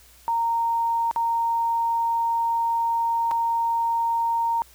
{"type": "tone with dropouts", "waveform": "sine", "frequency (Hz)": 925, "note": "A#5", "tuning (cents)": -14, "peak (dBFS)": -20, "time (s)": [0.28, 4.62], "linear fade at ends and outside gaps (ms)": 0, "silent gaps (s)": [[1.112, 1.161], [3.311, 3.315]], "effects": ["added 60 Hz sine -55 dBFS peak until 4.74 s", "white hiss -53 dBFS RMS until 4.74 s"]}